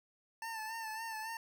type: tone with vibrato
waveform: 25% pulse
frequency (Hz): 890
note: A5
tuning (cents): +20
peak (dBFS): -36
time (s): 0.42-1.37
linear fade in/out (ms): 2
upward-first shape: sine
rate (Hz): 3.6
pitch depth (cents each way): 47
effects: none

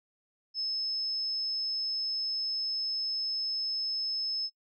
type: tone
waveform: sine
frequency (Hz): 5210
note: E8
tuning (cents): -21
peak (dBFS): -30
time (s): 0.54-4.5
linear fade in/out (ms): 50
effects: noise-tail reverb RT60 0.1 s tail -19 dB re dry

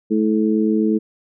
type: harmonic tone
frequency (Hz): 108.4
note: A2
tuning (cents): -25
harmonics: 2 / 3 / 4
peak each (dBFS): -17 / -19 / -22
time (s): 0.1-0.99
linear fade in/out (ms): 20
effects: none

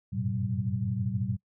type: tone cluster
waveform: sine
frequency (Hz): 93.6 / 100.2 / 114.7 / 127.3 / 191.1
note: F#2 / G2 / A#2 / C3 / G3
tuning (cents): +20 / +38 / -28 / -47 / -44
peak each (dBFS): -37 / -37 / -31 / -34 / -33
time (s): 0.12-1.37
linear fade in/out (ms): 20
effects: noise-tail reverb RT60 0.1 s tail -24 dB re dry

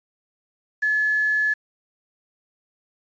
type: tone with quantisation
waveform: sine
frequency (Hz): 1715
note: A6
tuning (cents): -45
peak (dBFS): -18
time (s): 0.82-1.54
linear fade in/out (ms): 10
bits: 7
effects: resampled to 16000 Hz

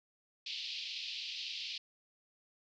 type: band-pass noise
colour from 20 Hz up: white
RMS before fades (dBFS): -42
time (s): 0.46-1.78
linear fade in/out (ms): 5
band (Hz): 2500 to 4800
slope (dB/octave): 48
effects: none

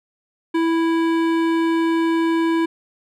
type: tone with hard clipping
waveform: sine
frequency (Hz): 329.6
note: E4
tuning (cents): 0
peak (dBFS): -18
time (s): 0.54-2.66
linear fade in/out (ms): 10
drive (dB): 15
effects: none

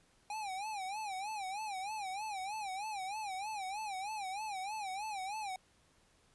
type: tone with vibrato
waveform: square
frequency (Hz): 808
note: G#5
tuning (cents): -48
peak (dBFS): -39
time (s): 0.3-5.56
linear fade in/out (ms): 2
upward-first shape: sine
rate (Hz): 3.2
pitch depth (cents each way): 140
effects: pink hiss -69 dBFS RMS until 6.34 s + resampled to 24000 Hz

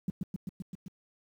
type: tone with echo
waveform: sine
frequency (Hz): 184.5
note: F#3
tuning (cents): -5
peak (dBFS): -27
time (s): 0.08-0.1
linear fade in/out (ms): 2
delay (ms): 130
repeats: 6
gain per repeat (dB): -2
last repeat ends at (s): 0.88
effects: high-pass 60 Hz 12 dB/octave + 10-bit

